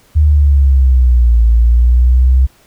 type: exponential two-way sweep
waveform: sine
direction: down then up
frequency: 77 to 56.5 to 65.4 Hz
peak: -5 dBFS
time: 0.15-2.47 s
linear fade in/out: 20 ms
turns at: 1.45 s
effects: pink hiss -49 dBFS RMS until 2.66 s